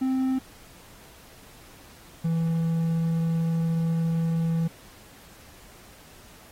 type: tone pair in turn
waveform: triangle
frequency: 261.6 / 164.8 Hz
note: C4 / E3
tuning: 0 / 0 cents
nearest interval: minor sixth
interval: 800 cents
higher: first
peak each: -20 dBFS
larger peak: neither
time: 0.01-0.39 / 2.24-4.68 s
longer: second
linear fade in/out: 10 ms
effects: pink hiss -51 dBFS RMS until 6.51 s + AAC 48 kbps